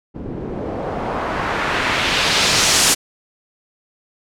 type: noise with low-pass filter sweep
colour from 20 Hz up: white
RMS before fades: -19 dBFS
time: 0.14-2.95 s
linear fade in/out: 20 ms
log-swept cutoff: 250 to 8800 Hz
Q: 1.1
effects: none